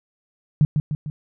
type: tone with echo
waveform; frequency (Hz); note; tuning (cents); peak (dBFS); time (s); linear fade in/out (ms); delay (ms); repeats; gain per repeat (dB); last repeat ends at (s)
sine; 150; D3; +37; -11; 0.61-0.65; 0; 150; 3; -5; 1.1
effects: none